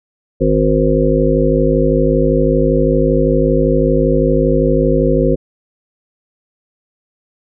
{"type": "harmonic tone", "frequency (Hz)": 52.6, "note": "G#1", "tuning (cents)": 23, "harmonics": [1, 3, 5, 7, 9, 10], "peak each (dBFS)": [-17, -17, -17, -17, -17, -17], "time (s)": [0.4, 5.36], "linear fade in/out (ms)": 20, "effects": []}